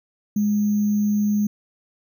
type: tone with sample-and-hold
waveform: sine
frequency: 207.7 Hz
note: G#3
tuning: in tune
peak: -17 dBFS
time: 0.36-1.47 s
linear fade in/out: 5 ms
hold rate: 6300 Hz
effects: none

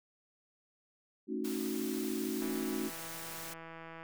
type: chord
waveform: sine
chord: D# half-diminished seventh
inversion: second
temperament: equal with one note detuned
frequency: 220 / 272.9 / 311.1 / 370 Hz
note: A3 / C#4 / D#4 / F#4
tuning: 0 / -27 / 0 / 0 cents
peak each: -39 dBFS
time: 1.27-2.91 s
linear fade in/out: 50 ms
type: noise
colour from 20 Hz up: white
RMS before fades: -45 dBFS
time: 1.44-3.54 s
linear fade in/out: 10 ms
type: click train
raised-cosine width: 0.5 ms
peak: -33 dBFS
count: 265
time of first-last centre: 2.42-4.03 s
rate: 164 Hz
effects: none

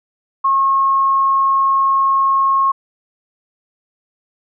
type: tone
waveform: sine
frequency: 1085 Hz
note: C#6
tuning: 37 cents flat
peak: -11 dBFS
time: 0.44-2.72 s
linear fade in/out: 10 ms
effects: none

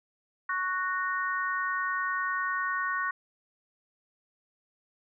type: harmonic tone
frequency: 370 Hz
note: F#4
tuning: in tune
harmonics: 3 / 4 / 5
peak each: -31 / -32 / -33 dBFS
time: 0.49-3.11 s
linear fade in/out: 5 ms
effects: none

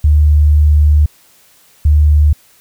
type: tone pair in turn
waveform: sine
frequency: 74.8 / 74.8 Hz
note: D2 / D2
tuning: +32 / +32 cents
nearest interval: unison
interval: 0 cents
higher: neither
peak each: -5 dBFS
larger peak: neither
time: 0.04-1.06 / 1.85-2.33 s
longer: first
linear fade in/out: 5 ms
effects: white hiss -48 dBFS RMS until 2.6 s

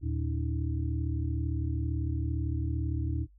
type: tone cluster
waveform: sine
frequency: 78 / 115.8 / 285.5 / 318.5 Hz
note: D#2 / A#2 / D4 / D#4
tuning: +5 / -11 / -49 / +41 cents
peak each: -31 / -34 / -40 / -39 dBFS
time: 0.01-3.27 s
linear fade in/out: 50 ms
effects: noise-tail reverb RT60 0.1 s tail -17 dB re dry + added 50 Hz sine -55 dBFS peak until 3.38 s

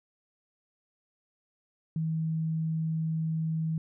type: tone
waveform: sine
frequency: 160.3 Hz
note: E3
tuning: 48 cents flat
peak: -27 dBFS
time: 1.96-3.78 s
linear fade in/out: 2 ms
effects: none

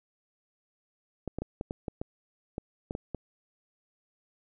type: clicks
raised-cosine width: 2 ms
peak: -20 dBFS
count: 11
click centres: 1.277 / 1.386 / 1.42 / 1.611 / 1.709 / 1.882 / 2.015 / 2.581 / 2.909 / 2.951 / 3.147 s
effects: none

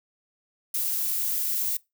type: noise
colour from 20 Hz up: violet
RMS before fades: -27 dBFS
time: 0.74-1.77 s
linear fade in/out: 5 ms
effects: noise-tail reverb RT60 0.2 s tail -22 dB re dry

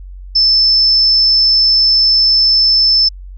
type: tone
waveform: sine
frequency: 5274 Hz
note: E8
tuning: in tune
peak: -7 dBFS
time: 0.35-3.09 s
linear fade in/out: 10 ms
effects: added 46 Hz sine -28 dBFS peak until 3.37 s

